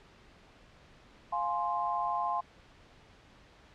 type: chord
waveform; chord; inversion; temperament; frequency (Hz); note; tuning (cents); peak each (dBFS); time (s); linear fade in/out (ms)
sine; F minor; none; just; 698.5 / 838.1 / 1047.7; F5 / Ab5 / C6; 0 / +16 / +2; -35 / -34 / -32; 1.32-2.41; 10
effects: pink hiss -58 dBFS RMS until 3.74 s + low-pass 4000 Hz 12 dB/octave